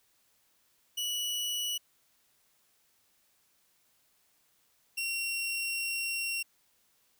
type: tone pair in turn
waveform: sawtooth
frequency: 2941 / 2739 Hz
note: F#7 / F7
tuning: -11 / -34 cents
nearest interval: minor second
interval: 123 cents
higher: first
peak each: -28 dBFS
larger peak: neither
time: 0.97-1.78 / 4.97-6.43 s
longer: second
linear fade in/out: 10 ms
effects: white hiss -70 dBFS RMS until 7.19 s